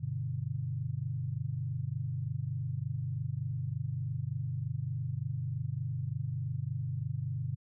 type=chord; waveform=sine; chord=G major; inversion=none; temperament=equal; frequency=98 / 123.47 / 146.83 Hz; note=G2 / B2 / D3; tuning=0 / 0 / 0 cents; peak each=-39 / -35 / -37 dBFS; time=0-7.56 s; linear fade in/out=20 ms; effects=none